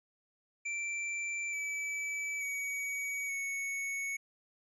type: tone with pitch steps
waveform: square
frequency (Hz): 2346 / 2302 / 2258 / 2216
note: D7 / D7 / C#7 / C#7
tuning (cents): -2 / -35 / +31 / -1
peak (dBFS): -35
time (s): 0.65-4.17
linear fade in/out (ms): 10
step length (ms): 880
effects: resampled to 24000 Hz